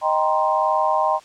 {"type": "chord", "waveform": "sine", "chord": "C minor seventh", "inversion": "first", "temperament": "equal with one note detuned", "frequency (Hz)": [622.3, 784, 944.8, 1046.5], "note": ["Eb5", "G5", "Bb5", "C6"], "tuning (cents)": [0, 0, 23, 0], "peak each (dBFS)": -22, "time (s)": [0.01, 1.2], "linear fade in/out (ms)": 50, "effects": ["white hiss -48 dBFS RMS until 1.24 s", "low-pass 6000 Hz 12 dB/octave"]}